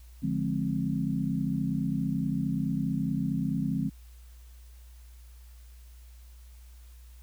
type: chord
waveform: sine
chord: D half-diminished seventh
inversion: none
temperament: just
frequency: 146.83 / 176.2 / 211.4 / 264.3 Hz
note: D3 / F3 / Ab3 / C4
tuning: 0 / +16 / +31 / +18 cents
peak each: -32 dBFS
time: 0.22-3.9 s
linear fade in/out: 20 ms
effects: added 60 Hz sine -47 dBFS peak until 7.22 s + white hiss -62 dBFS RMS until 7.22 s